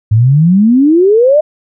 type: exponential sweep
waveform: sine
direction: up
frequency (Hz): 103.4 to 628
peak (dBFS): -4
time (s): 0.11-1.41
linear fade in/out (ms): 10
effects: none